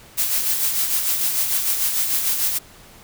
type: noise with tremolo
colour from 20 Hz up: blue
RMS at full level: -19 dBFS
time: 0.17-2.59 s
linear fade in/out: 20 ms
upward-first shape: sine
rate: 6.7 Hz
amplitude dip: 45%
effects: pink hiss -46 dBFS RMS until 3.03 s